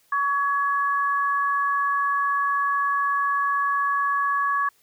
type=tone pair together; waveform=sine; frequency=1129 / 1680.4 Hz; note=C#6 / G#6; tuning=+31 / +20 cents; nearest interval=perfect fifth; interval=689 cents; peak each=-21 / -26 dBFS; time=0.12-4.69 s; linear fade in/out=5 ms; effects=white hiss -62 dBFS RMS until 4.82 s